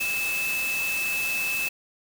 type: tone in noise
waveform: sine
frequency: 2618 Hz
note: E7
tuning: 13 cents flat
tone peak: -25 dBFS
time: 0-1.69 s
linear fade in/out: 10 ms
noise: white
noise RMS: -33 dBFS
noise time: 0-1.69 s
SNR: +5 dB
effects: none